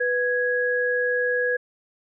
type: tone pair together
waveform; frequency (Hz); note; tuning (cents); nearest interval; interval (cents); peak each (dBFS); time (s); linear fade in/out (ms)
sine; 493.9 / 1661.2; B4 / G#6; 0 / 0; octave + major sixth; 2100; -23; 0-1.57; 10
effects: none